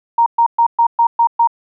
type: tone bursts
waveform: sine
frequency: 932.3 Hz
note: A#5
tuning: in tune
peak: -8 dBFS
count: 7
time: 0.18-1.474 s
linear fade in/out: 5 ms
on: 82 ms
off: 120 ms
effects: none